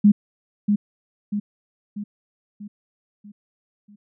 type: tone with echo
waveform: sine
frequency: 206.2 Hz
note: G#3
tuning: 12 cents flat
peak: -9 dBFS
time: 0.04-0.12 s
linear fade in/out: 10 ms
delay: 640 ms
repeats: 6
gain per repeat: -6 dB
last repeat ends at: 3.96 s
effects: none